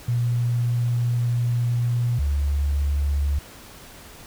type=tone pair in turn; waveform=sine; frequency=120.1 / 71.41 Hz; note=B2 / D2; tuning=-48 / -48 cents; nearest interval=major sixth; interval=900 cents; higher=first; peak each=-19 dBFS; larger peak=neither; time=0.08-2.19 / 2.19-3.39 s; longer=first; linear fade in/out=5 ms; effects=pink hiss -44 dBFS RMS until 4.26 s